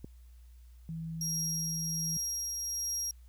click, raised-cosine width 3 ms, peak -29 dBFS, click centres 0.045 s
sine tone, 162.9 Hz, E3, 20 cents flat, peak -36 dBFS, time 0.89-2.17 s, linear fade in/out 0 ms
35% pulse tone with tremolo, 5630 Hz, F8, 13 cents sharp, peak -29 dBFS, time 1.21-3.11 s, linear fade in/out 2 ms, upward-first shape triangle, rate 1.3 Hz, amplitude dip 30%
effects added 60 Hz sine -51 dBFS peak until 3.28 s + white hiss -71 dBFS RMS until 3.28 s

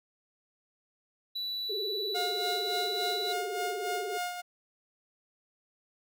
triangle tone, 3951 Hz, B7, in tune, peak -31 dBFS, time 1.35-3.33 s, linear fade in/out 10 ms
sine tone with vibrato, 410 Hz, G#4, 22 cents flat, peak -34 dBFS, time 1.69-4.18 s, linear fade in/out 10 ms, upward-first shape sine, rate 20 Hz, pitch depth 140 cents each way
sawtooth tone with tremolo, 713 Hz, F5, 36 cents sharp, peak -27 dBFS, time 2.14-4.42 s, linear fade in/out 20 ms, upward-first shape sine, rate 3.5 Hz, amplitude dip 55%
effects none

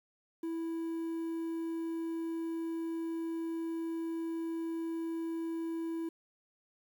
triangle tone with quantisation, 329.6 Hz, E4, in tune, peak -32 dBFS, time 0.43-6.09 s, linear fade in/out 5 ms, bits 10, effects none

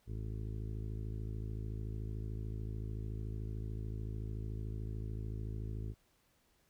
harmonic tone, 53.6 Hz, A1, 45 cents flat, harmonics 1 / 2 / 3 / 4 / 5 / 6 / 7 / 8, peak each -41 / -41 / -52 / -52 / -58 / -55 / -56 / -58 dBFS, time 0.06-5.95 s, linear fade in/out 50 ms, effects pink hiss -73 dBFS RMS until 6.69 s

